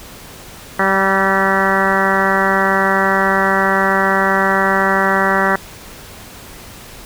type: harmonic tone with a mistuned harmonic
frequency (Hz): 193.5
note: G3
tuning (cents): -22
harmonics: 1 / 2 / 3 / 4 / 5 / 6 / 7 / 8 / 9 / 10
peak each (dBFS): -21 / -21 / -21 / -21 / -21 / -21 / -21 / -21 / -21 / -21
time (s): 0.79-5.56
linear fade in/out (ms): 5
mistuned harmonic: 8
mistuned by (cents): -17
effects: pink hiss -36 dBFS RMS until 7.05 s